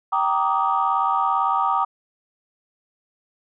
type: chord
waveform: sine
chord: Eb major seventh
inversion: first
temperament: just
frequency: 777.8 / 933.4 / 1166.7 / 1244.5 Hz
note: G5 / Bb5 / D6 / Eb6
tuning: -14 / +2 / -12 / 0 cents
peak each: -23 dBFS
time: 0.12-1.85 s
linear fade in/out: 10 ms
effects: tanh soft clip ceiling -8 dBFS